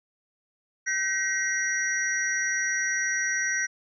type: tone cluster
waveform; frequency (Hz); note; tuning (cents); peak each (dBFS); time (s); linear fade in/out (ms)
sine; 1541 / 1901 / 2092 / 5780; G6 / A#6 / C7 / F#8; -30 / +33 / -1 / -41; -29 / -28 / -36 / -30; 0.86-3.67; 20
effects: none